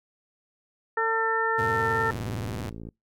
harmonic tone, 449.8 Hz, A4, 38 cents sharp, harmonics 1 / 2 / 3 / 4, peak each -28 / -28 / -28 / -28 dBFS, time 0.97-2.11 s, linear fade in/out 5 ms
sawtooth tone with vibrato, 109.2 Hz, A2, 13 cents flat, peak -27 dBFS, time 1.58-2.7 s, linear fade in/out 10 ms, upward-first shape square, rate 19 Hz, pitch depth 230 cents each way
click train, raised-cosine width 3 ms, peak -27 dBFS, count 44, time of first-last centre 2.12-2.888 s, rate 56 Hz
effects noise-tail reverb RT60 0.2 s tail -26 dB re dry

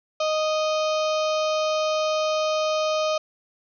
harmonic tone with a mistuned harmonic, 621 Hz, D#5, 3 cents flat, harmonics 1 / 2 / 4 / 5 / 6 / 7 / 8 / 9 / 10, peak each -22 / -28 / -34 / -36 / -38 / -39 / -40 / -41 / -42 dBFS, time 0.2-3.18 s, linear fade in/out 5 ms, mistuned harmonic 7, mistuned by -41 cents, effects none

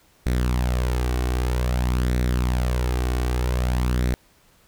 sawtooth tone with flanger, 61.74 Hz, B1, in tune, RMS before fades -22 dBFS, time 0.26-4.14 s, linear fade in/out 0 ms, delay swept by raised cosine 0.5 to 2.7 ms, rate 0.52 Hz, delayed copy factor +0.5, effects pink hiss -58 dBFS RMS until 4.67 s

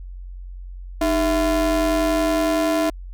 square ring-modulated tone, 176.8 Hz, F3, 22 cents sharp, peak -15 dBFS, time 1.01-2.9 s, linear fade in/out 5 ms, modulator 485 Hz, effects added 45 Hz sine -32 dBFS peak until 3.13 s

